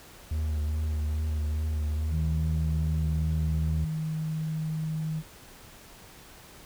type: tone with vibrato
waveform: triangle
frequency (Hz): 76.6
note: D#2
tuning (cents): -27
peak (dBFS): -24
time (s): 0.31-3.85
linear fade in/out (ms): 5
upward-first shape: triangle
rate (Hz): 2.4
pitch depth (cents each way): 35
type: tone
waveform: sine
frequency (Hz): 157.3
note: D#3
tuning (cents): +19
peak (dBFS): -28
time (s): 2.1-5.23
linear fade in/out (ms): 50
effects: pink hiss -50 dBFS RMS until 6.65 s